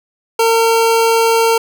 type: tone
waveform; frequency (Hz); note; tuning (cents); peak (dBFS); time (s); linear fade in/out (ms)
25% pulse; 455.6; A#4; -40; -6; 0.39-1.58; 5
effects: none